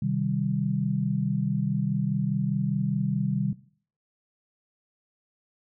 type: chord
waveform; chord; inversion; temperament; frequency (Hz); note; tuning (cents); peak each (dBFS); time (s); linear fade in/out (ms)
sine; C minor; none; equal; 130.81 / 155.56 / 196; C3 / Eb3 / G3; 0 / 0 / 0; -28; 0.02-3.53; 5
effects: noise-tail reverb RT60 0.5 s tail -18 dB re dry